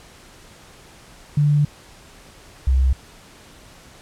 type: tone pair in turn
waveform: sine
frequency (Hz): 146.83 / 65.41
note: D3 / C2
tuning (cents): 0 / 0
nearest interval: octave + major second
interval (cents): 1400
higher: first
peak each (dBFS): -13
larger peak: neither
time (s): 1.37-1.65 / 2.67-2.93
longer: first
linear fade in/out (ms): 5
effects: pink hiss -46 dBFS RMS until 4.01 s + low-pass 10000 Hz 12 dB/octave